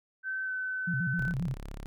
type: tone with pitch glide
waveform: sine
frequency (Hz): 1537 to 1517.6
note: G6 to F#6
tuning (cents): -35 to +43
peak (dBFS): -31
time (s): 0.23-1.34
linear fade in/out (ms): 50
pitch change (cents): -22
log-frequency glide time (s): 0.44-0.51
type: tone with vibrato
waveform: sine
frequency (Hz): 151.6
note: D#3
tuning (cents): -45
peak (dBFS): -29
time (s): 0.87-1.54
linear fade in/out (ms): 10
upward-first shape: square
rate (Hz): 7.5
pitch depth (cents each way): 240
type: tone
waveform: sawtooth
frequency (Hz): 34.65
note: C#1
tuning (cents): 0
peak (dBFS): -35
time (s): 1.18-1.86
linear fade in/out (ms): 0
effects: none